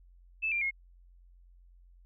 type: tone with pitch steps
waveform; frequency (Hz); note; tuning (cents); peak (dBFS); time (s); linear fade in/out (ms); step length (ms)
sine; 2625 / 2379 / 2157; E7 / D7 / C#7; -8 / +22 / -48; -28; 0.42-0.711; 20; 97
effects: added 44 Hz sine -55 dBFS peak until 2.05 s